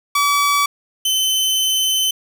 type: tone pair in turn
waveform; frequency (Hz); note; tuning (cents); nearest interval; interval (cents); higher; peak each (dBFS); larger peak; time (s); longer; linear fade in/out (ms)
sawtooth; 1145 / 3057; D6 / G7; -44 / -44; octave + perfect fourth; 1700; second; -10 / -12; first; 0.15-0.66 / 1.05-2.11; second; 5
effects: 8-bit